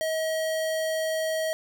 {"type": "tone", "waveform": "square", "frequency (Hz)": 637, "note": "D#5", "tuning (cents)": 41, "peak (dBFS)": -26, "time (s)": [0.01, 1.53], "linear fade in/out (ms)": 0, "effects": []}